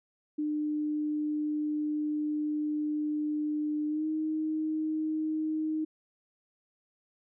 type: tone with pitch glide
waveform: sine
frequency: 301 to 312 Hz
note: D4 to D#4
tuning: +43 to +5 cents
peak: -28 dBFS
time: 0.38-5.85 s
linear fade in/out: 10 ms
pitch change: +62 cents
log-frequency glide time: 3.88-4.06 s
effects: none